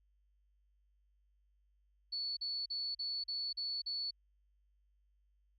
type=tone bursts; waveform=sine; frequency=4435 Hz; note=C#8; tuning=in tune; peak=-36 dBFS; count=7; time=2.12-4.11 s; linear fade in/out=10 ms; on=250 ms; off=40 ms; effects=added 50 Hz sine -70 dBFS peak until 5.58 s